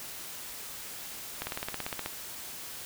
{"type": "slowing click train", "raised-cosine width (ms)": 0.3, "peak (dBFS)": -17, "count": 12, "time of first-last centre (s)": [1.42, 2.06], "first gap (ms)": 50, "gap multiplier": 1.03, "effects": ["white hiss -42 dBFS RMS until 2.85 s"]}